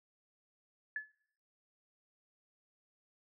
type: tone with exponential decay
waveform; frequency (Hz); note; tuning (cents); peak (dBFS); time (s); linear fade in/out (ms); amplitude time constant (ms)
sine; 1720; A6; -40; -32; 0.96-1.12; 2; 33
effects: noise-tail reverb RT60 0.8 s tail -25 dB re dry